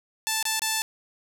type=tone with dropouts; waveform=5% pulse; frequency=880 Hz; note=A5; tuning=in tune; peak=-12 dBFS; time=0.27-0.82 s; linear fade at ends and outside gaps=0 ms; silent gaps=0.427-0.453 / 0.594-0.619 s; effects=none